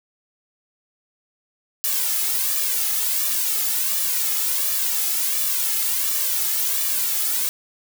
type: noise with flanger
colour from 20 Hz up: blue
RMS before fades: -22 dBFS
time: 1.84-7.49 s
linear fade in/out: 0 ms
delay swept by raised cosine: 1.7 to 2.36 ms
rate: 1.4 Hz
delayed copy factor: +1
effects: none